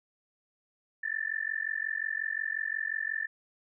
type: tone with amplitude modulation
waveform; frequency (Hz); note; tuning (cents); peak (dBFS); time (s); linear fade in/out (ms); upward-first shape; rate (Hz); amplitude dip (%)
sine; 1770; A6; +10; -26; 1.03-3.27; 10; sine; 45.6; 100
effects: none